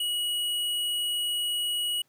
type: tone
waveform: square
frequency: 2913 Hz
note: F#7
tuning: 28 cents flat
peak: -27 dBFS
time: 0-2.02 s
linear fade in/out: 5 ms
effects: pink hiss -69 dBFS RMS until 2.08 s + high-pass 100 Hz 12 dB/octave